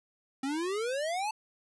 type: exponential sweep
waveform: square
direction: up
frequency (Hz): 261.6 to 892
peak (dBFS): -31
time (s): 0.43-1.31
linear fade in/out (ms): 5
effects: resampled to 24000 Hz